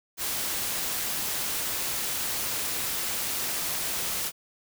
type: noise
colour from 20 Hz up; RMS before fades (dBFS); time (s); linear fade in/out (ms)
white; -30; 0.17-4.32; 50
effects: none